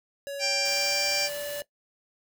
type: tone with pitch glide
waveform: square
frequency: 561 to 580.4 Hz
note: C#5 to D5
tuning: +21 to -21 cents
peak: -33 dBFS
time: 0.27-1.62 s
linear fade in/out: 0 ms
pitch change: +58 cents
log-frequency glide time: 0.63-1.05 s
type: harmonic tone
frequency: 789 Hz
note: G5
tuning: 11 cents sharp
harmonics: 1 / 2 / 3 / 4 / 6 / 7 / 8 / 9 / 10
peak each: -37 / -40 / -29 / -39 / -30 / -31 / -37 / -37 / -41 dBFS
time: 0.39-1.3 s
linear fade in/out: 50 ms
type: noise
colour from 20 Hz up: white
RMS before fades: -40 dBFS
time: 0.65-1.61 s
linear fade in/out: 2 ms
effects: noise-tail reverb RT60 0.1 s tail -18 dB re dry